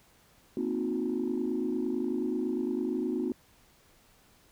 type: chord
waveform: sine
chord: C half-diminished seventh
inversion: third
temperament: equal with one note detuned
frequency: 233.1 / 261.6 / 311.1 / 362 Hz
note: Bb3 / C4 / Eb4 / Gb4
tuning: 0 / 0 / 0 / -38 cents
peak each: -34 / -32 / -34 / -32 dBFS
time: 0.57-3.32 s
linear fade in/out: 2 ms
effects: tanh soft clip ceiling -21 dBFS + pink hiss -62 dBFS RMS until 4.51 s